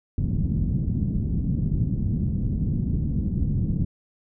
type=low-pass noise; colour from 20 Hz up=white; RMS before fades=-24 dBFS; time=0.18-3.85 s; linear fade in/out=2 ms; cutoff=200 Hz; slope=24 dB/octave; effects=none